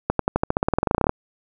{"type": "accelerating click train", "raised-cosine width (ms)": 1, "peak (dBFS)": -4, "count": 20, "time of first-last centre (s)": [0.1, 1.094], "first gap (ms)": 93, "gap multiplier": 0.93, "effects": []}